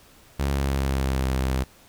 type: tone with pitch glide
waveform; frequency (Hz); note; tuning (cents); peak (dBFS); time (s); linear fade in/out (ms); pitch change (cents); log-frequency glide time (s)
sawtooth; 69.3 to 65.41; C#2 to C2; 0 to 0; -18; 0.39-1.64; 10; -100; 0.49-1.29
effects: pink hiss -53 dBFS RMS until 1.88 s